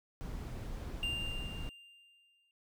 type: noise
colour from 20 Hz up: brown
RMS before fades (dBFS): -41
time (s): 0.21-1.69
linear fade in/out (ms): 0
type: tone with exponential decay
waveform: triangle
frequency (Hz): 2794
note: F7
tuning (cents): 0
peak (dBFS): -31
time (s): 1.03-2.51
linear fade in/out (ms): 1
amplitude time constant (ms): 320
effects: none